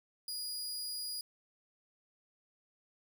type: tone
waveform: sawtooth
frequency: 4890 Hz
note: D#8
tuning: 31 cents flat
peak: -35 dBFS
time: 0.28-1.21 s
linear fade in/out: 2 ms
effects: none